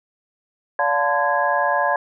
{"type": "tone cluster", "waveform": "sine", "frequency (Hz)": [576, 706, 880, 1024, 1655], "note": ["D5", "F5", "A5", "C6", "G#6"], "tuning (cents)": [-34, 19, 0, -38, -6], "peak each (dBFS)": -23, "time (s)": [0.79, 1.96], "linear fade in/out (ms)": 2, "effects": []}